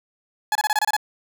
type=tone bursts; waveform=30% pulse; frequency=848 Hz; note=G#5; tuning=36 cents sharp; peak=-15 dBFS; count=8; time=0.52-0.966 s; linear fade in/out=2 ms; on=33 ms; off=26 ms; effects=none